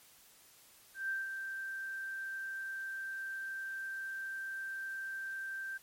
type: tone with ADSR envelope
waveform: sine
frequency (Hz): 1568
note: G6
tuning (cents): 0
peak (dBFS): -32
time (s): 0.94-5.78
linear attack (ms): 150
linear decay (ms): 180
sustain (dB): -6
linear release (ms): 14
effects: white hiss -61 dBFS RMS until 5.82 s + MP3 64 kbps